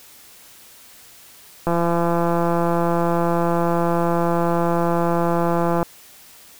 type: click train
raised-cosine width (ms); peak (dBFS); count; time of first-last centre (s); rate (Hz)
1; -7; 708; 1.67-5.829; 170
effects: white hiss -46 dBFS RMS until 6.59 s